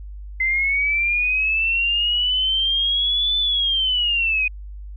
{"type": "linear two-way sweep", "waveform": "sine", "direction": "up then down", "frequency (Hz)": [2057, 3520, 2478], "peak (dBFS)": -17, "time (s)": [0.4, 4.48], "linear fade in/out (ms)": 5, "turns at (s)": 3.38, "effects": ["added 50 Hz sine -32 dBFS peak until 4.96 s"]}